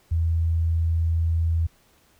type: tone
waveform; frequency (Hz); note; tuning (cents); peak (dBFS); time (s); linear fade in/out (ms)
sine; 82.41; E2; 0; -19; 0.11-1.67; 10
effects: pink hiss -60 dBFS RMS until 2.19 s